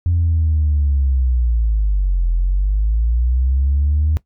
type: linear two-way sweep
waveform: sine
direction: down then up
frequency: 87.31 to 42.07 to 78.2 Hz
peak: -12 dBFS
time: 0.06-4.17 s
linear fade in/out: 0 ms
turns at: 2.3 s
effects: noise-tail reverb RT60 0.1 s tail -19 dB re dry + tanh soft clip ceiling -9 dBFS